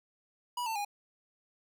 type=tone with pitch steps; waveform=square; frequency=974 / 893.2 / 819 Hz; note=B5 / A5 / G#5; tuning=-24 / +26 / -24 cents; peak=-33 dBFS; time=0.57-0.849 s; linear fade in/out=5 ms; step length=93 ms; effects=none